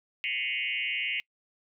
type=tone with frequency modulation; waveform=sine; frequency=2489 Hz; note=D#7; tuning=in tune; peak=-28 dBFS; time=0.24-1.2 s; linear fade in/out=0 ms; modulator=125 Hz; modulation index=3.6; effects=noise-tail reverb RT60 0.1 s tail -25 dB re dry